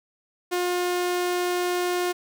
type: tone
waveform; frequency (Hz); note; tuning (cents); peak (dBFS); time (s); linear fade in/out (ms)
sawtooth; 356.7; F4; +37; -19; 0.51-2.13; 20
effects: none